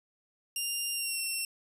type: tone with pitch glide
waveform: 10% pulse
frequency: 2794 to 2714 Hz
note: F7 to E7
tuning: 0 to +50 cents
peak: -23 dBFS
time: 0.56-1.45 s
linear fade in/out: 2 ms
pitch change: -50 cents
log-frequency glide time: 0.93-1.2 s
effects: resampled to 32000 Hz